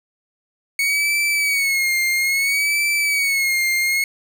40% pulse tone with vibrato, 2217 Hz, C#7, in tune, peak -16 dBFS, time 0.79-4.04 s, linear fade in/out 2 ms, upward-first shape sine, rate 0.6 Hz, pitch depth 84 cents each way, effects none

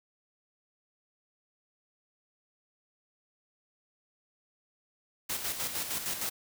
white noise with tremolo, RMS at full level -33 dBFS, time 5.29-6.3 s, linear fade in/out 10 ms, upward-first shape square, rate 6.5 Hz, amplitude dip 50%, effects none

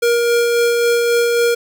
square tone with tremolo, 472.4 Hz, A#4, 23 cents sharp, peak -12 dBFS, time 0.02-1.55 s, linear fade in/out 10 ms, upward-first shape sine, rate 3.7 Hz, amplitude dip 25%, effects none

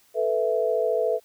sine chord, A suspended second, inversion none, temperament equal, 440 / 493.9 / 659.3 Hz, A4 / B4 / E5, 0 / 0 / 0 cents, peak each -25 dBFS, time 0.14-1.2 s, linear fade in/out 50 ms, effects white hiss -60 dBFS RMS until 1.24 s

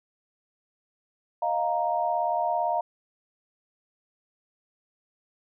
sine chord, Eb suspended second, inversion none, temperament just, 622.3 / 700 / 933.4 Hz, Eb5 / F5 / Bb5, 0 / +4 / +2 cents, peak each -30 / -26 / -28 dBFS, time 1.42-2.81 s, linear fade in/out 5 ms, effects none

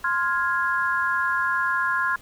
sine chord, F minor, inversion second, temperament equal with one note detuned, 1046.5 / 1403.4 / 1661.2 Hz, C6 / F6 / Ab6, 0 / +8 / 0 cents, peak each -25 dBFS, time 0.04-2.16 s, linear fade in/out 5 ms, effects pink hiss -50 dBFS RMS until 2.21 s

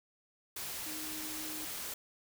sine tone in noise, 310.3 Hz, D#4, 5 cents flat, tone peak -46 dBFS, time 0.86-1.65 s, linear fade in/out 5 ms, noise white, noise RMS -41 dBFS, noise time 0.56-1.94 s, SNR -8 dB, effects none

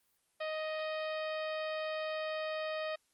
harmonic tone with a mistuned harmonic, 624 Hz, D#5, 5 cents sharp, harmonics 1 / 2 / 3 / 4 / 5 / 6 / 7 / 8, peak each -36 / -44 / -45 / -47 / -50 / -52 / -55 / -58 dBFS, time 0.4-2.96 s, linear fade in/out 10 ms, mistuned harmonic 7, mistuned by +30 cents, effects white hiss -75 dBFS RMS until 3.13 s + Opus 32 kbps

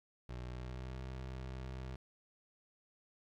25% pulse tone with pitch glide, 61.6 to 64.4 Hz, B1 to C2, -4 to -27 cents, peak -39 dBFS, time 0.29-1.96 s, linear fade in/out 5 ms, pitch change +77 cents, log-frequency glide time 0.49-0.96 s, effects low-pass 5000 Hz 12 dB/octave + 12-bit

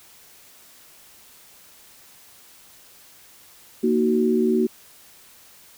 sine chord, D# minor, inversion second, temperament just, 233.3 / 311.1 / 373.4 Hz, A#3 / D#4 / F#4, +2 / 0 / +16 cents, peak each -20 / -26 / -20 dBFS, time 3.83-4.67 s, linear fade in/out 10 ms, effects white hiss -50 dBFS RMS until 5.77 s

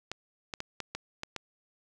clicks, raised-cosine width 0.2 ms, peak -18 dBFS, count 7, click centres 0.116 / 0.538 / 0.604 / 0.803 / 0.95 / 1.234 / 1.363 s, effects none

